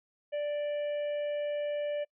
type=harmonic tone; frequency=587.3 Hz; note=D5; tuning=in tune; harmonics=1 / 3 / 4 / 5; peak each=-30 / -49 / -51 / -51 dBFS; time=0.32-2.05 s; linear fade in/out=20 ms; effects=noise-tail reverb RT60 0.1 s tail -26 dB re dry